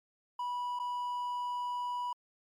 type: tone with dropouts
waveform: triangle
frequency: 980 Hz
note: B5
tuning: 14 cents flat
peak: -31 dBFS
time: 0.39-2.13 s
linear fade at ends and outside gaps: 5 ms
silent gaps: 0.791-0.797 s
effects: MP3 96 kbps